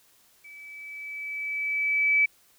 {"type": "tone with level ramp", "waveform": "sine", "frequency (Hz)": 2300, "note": "D7", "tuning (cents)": -37, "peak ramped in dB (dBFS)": [-44, -17], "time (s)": [0.44, 2.26], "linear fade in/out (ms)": 10, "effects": ["white hiss -61 dBFS RMS until 2.58 s"]}